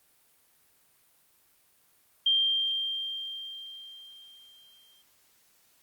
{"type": "tone with exponential decay", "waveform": "sine", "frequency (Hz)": 3176, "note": "G7", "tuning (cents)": 22, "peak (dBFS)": -20, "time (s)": [2.26, 5.02], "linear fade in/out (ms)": 5, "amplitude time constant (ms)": 600, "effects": ["white hiss -65 dBFS RMS until 5.82 s", "Opus 32 kbps"]}